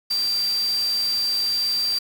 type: tone in noise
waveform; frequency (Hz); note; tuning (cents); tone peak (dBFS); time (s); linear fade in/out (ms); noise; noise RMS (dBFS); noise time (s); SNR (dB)
sine; 4699; D8; 0; -20; 0.1-1.99; 10; white; -35; 0.1-1.99; +12
effects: none

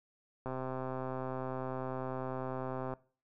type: click train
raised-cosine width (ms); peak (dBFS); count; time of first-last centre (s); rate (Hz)
1; -25; 323; 0.46-2.937; 130
effects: noise-tail reverb RT60 0.4 s tail -21 dB re dry

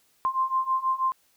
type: beating tone pair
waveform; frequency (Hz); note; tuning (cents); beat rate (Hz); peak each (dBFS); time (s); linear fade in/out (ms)
sine; 1045 / 1051.2; C6 / C6; -2 / +8; 6.2; -27 / -25; 0.25-1.12; 0
effects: white hiss -65 dBFS RMS until 1.36 s

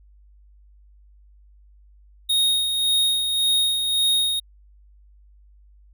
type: tone with tremolo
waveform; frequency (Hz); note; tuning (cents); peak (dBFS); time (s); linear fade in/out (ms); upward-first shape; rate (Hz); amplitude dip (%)
square; 3729; A#7; 0; -17; 2.29-4.4; 10; sine; 1.8; 45
effects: added 50 Hz sine -49 dBFS peak until 5.93 s

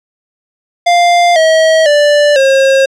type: tone with pitch steps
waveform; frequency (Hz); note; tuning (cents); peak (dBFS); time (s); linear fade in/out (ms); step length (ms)
square; 698 / 640.1 / 586.9 / 538.2; F5 / D#5 / D5 / C5; -1 / +49 / -1 / +49; -6; 0.86-2.86; 10; 500
effects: low-pass 6000 Hz 12 dB/octave

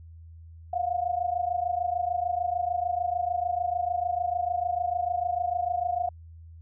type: tone pair together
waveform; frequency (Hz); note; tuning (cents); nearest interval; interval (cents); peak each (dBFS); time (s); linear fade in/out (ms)
sine; 697 / 723.7; F5 / F#5; -4 / -39; minor second; 65; -28; 0.73-6.09; 5
effects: added 82 Hz sine -44 dBFS peak until 6.61 s

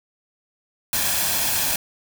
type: noise with comb filter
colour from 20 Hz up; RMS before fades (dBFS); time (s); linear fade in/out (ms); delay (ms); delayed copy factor
white; -22; 0.93-1.76; 2; 1.2; +0.5
effects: none

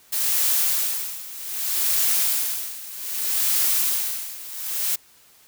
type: noise with tremolo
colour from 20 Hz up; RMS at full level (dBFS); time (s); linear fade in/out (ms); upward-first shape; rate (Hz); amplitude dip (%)
blue; -20; 0.12-4.96; 10; sine; 0.64; 85
effects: white hiss -54 dBFS RMS until 5.47 s

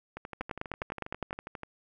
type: two click trains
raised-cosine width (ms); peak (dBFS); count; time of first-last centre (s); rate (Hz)
0.5; -18 / -24; 10 / 19; 0.41-1.329 / 0.17-1.633; 9.79 / 12.3
effects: none

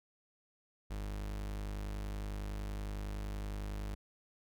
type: tone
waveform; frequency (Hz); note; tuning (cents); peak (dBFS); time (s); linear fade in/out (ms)
40% pulse; 50.8; G#1; -38; -37; 0.9-3.95; 10
effects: none

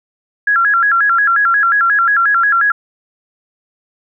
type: tone with vibrato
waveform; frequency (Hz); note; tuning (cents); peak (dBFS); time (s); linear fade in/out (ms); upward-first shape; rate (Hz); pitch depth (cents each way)
sine; 1510; F#6; +35; -9; 0.47-2.72; 5; square; 5.6; 170
effects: none

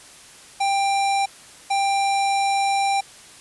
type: tone pair in turn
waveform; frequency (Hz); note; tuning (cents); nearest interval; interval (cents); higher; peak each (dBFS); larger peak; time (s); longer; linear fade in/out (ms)
square; 791 / 791; G5 / G5; +15 / +15; unison; 0; neither; -19; neither; 0.6-1.26 / 1.7-3.01; second; 10
effects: white hiss -45 dBFS RMS until 3.4 s + resampled to 24000 Hz

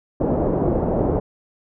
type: low-pass noise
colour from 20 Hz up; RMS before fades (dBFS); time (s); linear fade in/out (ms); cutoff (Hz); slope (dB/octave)
white; -20; 0.2-1.2; 10; 620; 24
effects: none

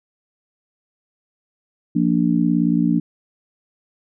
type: harmonic tone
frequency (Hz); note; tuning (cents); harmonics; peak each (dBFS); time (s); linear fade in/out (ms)
58.27; A#1; 0; 3 / 4 / 5; -19 / -19 / -19; 1.95-3; 10
effects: none

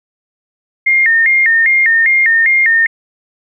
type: tone with vibrato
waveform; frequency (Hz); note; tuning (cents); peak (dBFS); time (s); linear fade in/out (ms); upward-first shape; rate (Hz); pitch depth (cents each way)
sine; 1967; B6; -7; -7; 0.86-2.87; 10; square; 2.5; 130
effects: none

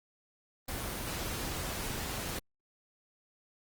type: noise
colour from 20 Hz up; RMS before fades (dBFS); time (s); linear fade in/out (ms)
pink; -37; 0.68-2.39; 5
effects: Opus 24 kbps

